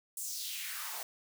white noise with high-pass filter sweep, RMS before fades -40 dBFS, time 0.17-1.03 s, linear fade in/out 2 ms, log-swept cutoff 8800 to 630 Hz, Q 2.5, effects none

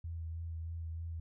sine tone with vibrato, 82.41 Hz, E2, in tune, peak -38 dBFS, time 0.04-1.2 s, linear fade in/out 5 ms, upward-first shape sine, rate 3.2 Hz, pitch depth 23 cents each way, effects none

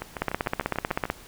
two click trains, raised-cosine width 0.5 ms, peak -16 / -9 dBFS, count 8 / 15, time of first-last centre 0.02-1.054 / 0.22-1.101 s, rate 6.77 / 15.9 Hz, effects pink hiss -48 dBFS RMS until 1.27 s

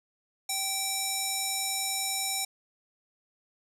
square tone with band-pass filter, 775 Hz, G5, 20 cents flat, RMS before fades -31 dBFS, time 0.49-2.45 s, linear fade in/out 5 ms, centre 8200 Hz, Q 1.2, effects none

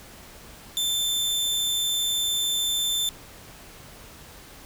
sawtooth tone, 3547 Hz, A7, 13 cents sharp, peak -20 dBFS, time 0.77-3.09 s, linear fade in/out 0 ms, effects pink hiss -46 dBFS RMS until 4.65 s

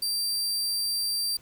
sawtooth tone, 4699 Hz, D8, in tune, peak -23 dBFS, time 0.02-1.37 s, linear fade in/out 5 ms, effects pink hiss -57 dBFS RMS until 1.41 s

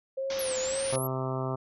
sine tone with vibrato, 529 Hz, C5, 19 cents sharp, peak -29 dBFS, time 0.17-0.99 s, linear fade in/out 10 ms, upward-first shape sine, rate 1.9 Hz, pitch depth 41 cents each way
white low-pass noise, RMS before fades -39 dBFS, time 0.3-0.96 s, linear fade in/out 2 ms, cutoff 6200 Hz, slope 96 dB/octave
sine exponential two-way sweep, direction down then up, 11840 to 6645 to 11840 Hz, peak -34 dBFS, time 0.39-1.07 s, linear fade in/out 2 ms, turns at 0.59 s
harmonic tone, 130.81 Hz, C3, in tune, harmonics 1 / 2 / 3 / 4 / 5 / 6 / 7 / 8 / 9 / 10, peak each -32 / -38 / -36 / -41 / -37 / -44 / -42 / -43 / -40 / -46 dBFS, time 0.92-1.56 s, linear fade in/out 10 ms
effects none

